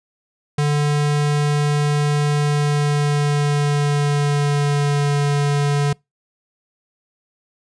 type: tone with pitch glide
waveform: square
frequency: 146.83 to 143.97 Hz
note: D3 to D3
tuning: 0 to -34 cents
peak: -16 dBFS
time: 0.58-5.93 s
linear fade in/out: 5 ms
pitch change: -34 cents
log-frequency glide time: 2.37-5.15 s
effects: noise-tail reverb RT60 0.2 s tail -26 dB re dry + resampled to 22050 Hz